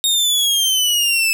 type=exponential sweep; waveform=sawtooth; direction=down; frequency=3729 to 2608 Hz; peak=-11 dBFS; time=0.04-1.33 s; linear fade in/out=0 ms; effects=none